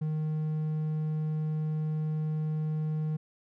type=tone; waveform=triangle; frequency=154.9 Hz; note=D#3; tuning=7 cents flat; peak=-26 dBFS; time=0.01-3.17 s; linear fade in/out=10 ms; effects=none